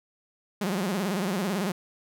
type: tone with vibrato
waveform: sawtooth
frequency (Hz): 192.2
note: G3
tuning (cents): -34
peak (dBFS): -22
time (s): 0.61-1.72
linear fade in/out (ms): 5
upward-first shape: sine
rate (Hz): 18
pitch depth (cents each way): 170
effects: none